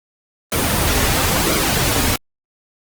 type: noise with flanger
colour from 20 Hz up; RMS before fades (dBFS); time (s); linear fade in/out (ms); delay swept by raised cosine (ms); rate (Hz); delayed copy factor
pink; -17; 0.52-2.16; 2; 1.1 to 6; 0.98; -0.55
effects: Opus 24 kbps